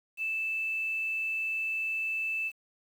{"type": "tone with quantisation", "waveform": "sine", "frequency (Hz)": 2637, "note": "E7", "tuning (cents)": 0, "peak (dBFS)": -29, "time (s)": [0.17, 2.52], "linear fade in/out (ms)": 50, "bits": 9, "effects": []}